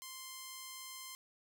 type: tone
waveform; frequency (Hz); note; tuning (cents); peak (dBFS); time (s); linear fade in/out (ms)
5% pulse; 1046.5; C6; 0; -34; 0.02-1.15; 0
effects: none